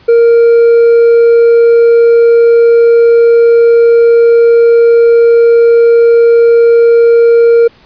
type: tone with hard clipping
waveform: sine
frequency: 466.2 Hz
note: A#4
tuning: in tune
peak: -3 dBFS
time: 0.08-7.68 s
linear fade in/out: 10 ms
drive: 2 dB
effects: pink hiss -43 dBFS RMS until 7.85 s + resampled to 11025 Hz